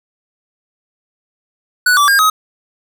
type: tone with pitch steps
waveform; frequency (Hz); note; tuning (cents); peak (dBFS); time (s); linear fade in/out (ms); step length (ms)
square; 1479 / 1158 / 1613 / 1266; F#6 / D6 / G6 / D#6; -1 / -25 / +49 / +30; -9; 1.86-2.3; 5; 110
effects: none